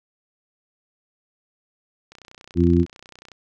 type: click train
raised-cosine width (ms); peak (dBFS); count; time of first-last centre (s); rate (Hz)
0.2; -26; 38; 2.12-3.317; 30.9
type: harmonic tone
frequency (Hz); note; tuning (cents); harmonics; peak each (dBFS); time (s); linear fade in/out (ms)
86; F2; -26; 1 / 2 / 3 / 4; -19 / -19 / -19 / -19; 2.55-2.86; 50
effects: none